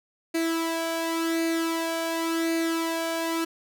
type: tone with flanger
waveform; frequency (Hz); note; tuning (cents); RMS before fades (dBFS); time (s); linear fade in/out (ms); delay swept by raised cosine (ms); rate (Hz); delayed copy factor
sawtooth; 329.3; E4; -2; -27; 0.34-3.45; 10; 0.45 to 1.31; 0.91; +0.6
effects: none